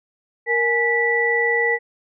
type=tone cluster; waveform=sine; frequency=466.8 / 835 / 1963 Hz; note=A#4 / G#5 / B6; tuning=+2 / +9 / -11 cents; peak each=-21 / -27 / -18 dBFS; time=0.46-1.79 s; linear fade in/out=50 ms; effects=none